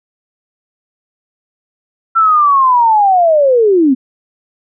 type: linear sweep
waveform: sine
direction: down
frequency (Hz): 1353 to 246.9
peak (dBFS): -6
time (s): 2.15-3.95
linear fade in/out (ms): 20
effects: none